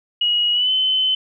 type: tone with pitch glide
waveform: sine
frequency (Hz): 2900 to 3048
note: F#7 to G7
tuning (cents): -35 to -49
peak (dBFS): -15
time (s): 0.21-1.15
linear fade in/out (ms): 5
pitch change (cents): +86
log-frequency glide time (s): 0.53-0.71
effects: none